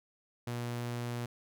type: tone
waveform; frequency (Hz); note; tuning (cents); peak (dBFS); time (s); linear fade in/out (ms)
sawtooth; 120.1; B2; -48; -31; 0.47-1.26; 5
effects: none